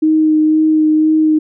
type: tone with vibrato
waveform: sine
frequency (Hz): 311.1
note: D#4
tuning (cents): 0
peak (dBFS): -8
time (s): 0.02-1.39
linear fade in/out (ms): 10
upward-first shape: sine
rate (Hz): 2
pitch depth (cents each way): 13
effects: none